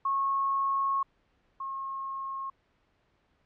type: tone pair in turn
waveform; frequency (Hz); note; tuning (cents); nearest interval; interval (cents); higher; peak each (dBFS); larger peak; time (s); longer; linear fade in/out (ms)
sine; 1094 / 1080.8; C#6 / C#6; -23 / -44; unison; 21; first; -25 / -33; first; 0.05-1.03 / 1.6-2.5; first; 5
effects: pink hiss -70 dBFS RMS until 3.45 s + low-pass 3000 Hz 12 dB/octave